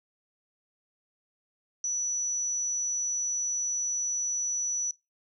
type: tone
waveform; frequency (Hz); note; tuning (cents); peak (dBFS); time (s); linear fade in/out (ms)
sine; 5920; F#8; 0; -27; 1.84-4.91; 2
effects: noise-tail reverb RT60 0.2 s tail -20 dB re dry